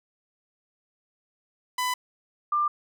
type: tone pair in turn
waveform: sawtooth / sine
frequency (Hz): 1000 / 1191.7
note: B5 / D6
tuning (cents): +21 / +25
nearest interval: minor third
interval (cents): 304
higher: second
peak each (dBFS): -21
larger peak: neither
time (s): 1.78-1.94 / 2.52-2.68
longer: neither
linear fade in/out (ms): 5
effects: none